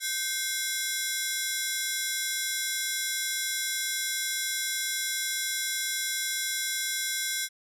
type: ring-modulated tone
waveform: 10% pulse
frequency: 1838 Hz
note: A#6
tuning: 25 cents flat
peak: -16 dBFS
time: 0-7.49 s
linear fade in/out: 50 ms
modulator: 285 Hz
effects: none